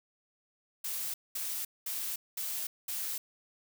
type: noise bursts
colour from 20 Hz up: blue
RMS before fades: -36 dBFS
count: 5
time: 0.84-3.18 s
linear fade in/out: 5 ms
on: 300 ms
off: 210 ms
effects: none